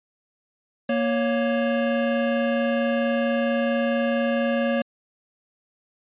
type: tone pair together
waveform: square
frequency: 234.8 / 556 Hz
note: A#3 / C#5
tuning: +13 / +5 cents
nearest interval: octave + minor third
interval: 1492 cents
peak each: -24 dBFS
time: 0.89-4.82 s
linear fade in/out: 5 ms
effects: resampled to 8000 Hz